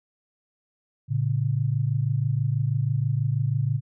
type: tone pair together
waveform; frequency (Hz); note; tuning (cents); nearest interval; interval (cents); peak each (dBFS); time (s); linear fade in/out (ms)
sine; 113.81 / 140; A#2 / C#3; -41 / +18; major third; 359; -24; 1.08-3.81; 50
effects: none